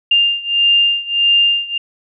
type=beating tone pair; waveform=sine; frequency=2800 / 2801.6 Hz; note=F7 / F7; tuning=+4 / +5 cents; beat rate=1.6 Hz; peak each=-13 / -15 dBFS; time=0.11-1.78 s; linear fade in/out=5 ms; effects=none